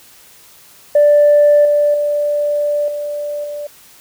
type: tone with level steps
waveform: sine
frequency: 587 Hz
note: D5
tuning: 1 cent flat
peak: -5 / -9 / -13 / -19 / -22 dBFS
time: 0.95-3.67 s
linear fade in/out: 5 ms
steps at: 1.65 / 1.94 / 2.88 / 3.44 s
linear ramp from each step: 2 ms
effects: tanh soft clip ceiling -3 dBFS + white hiss -44 dBFS RMS until 4 s